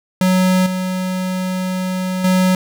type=tone with level steps; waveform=square; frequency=185 Hz; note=F#3; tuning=in tune; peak=-12 / -19 / -12 dBFS; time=0.21-2.55 s; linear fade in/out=2 ms; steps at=0.66 / 2.24 s; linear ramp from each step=5 ms; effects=none